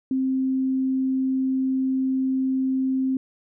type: tone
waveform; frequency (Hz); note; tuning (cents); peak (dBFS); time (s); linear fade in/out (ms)
sine; 262.9; C4; +8; -20; 0.11-3.17; 2
effects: none